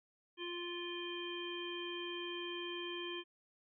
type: harmonic tone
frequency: 349.2 Hz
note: F4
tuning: in tune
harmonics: 1 / 3 / 5 / 7 / 9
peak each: -43 / -50 / -51 / -50 / -45 dBFS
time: 0.37-3.24 s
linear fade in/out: 50 ms
effects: none